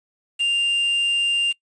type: tone with quantisation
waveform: triangle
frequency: 2794 Hz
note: F7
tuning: in tune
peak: -16 dBFS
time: 0.39-1.53 s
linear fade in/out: 20 ms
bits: 6
effects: noise-tail reverb RT60 0.1 s tail -24 dB re dry + resampled to 22050 Hz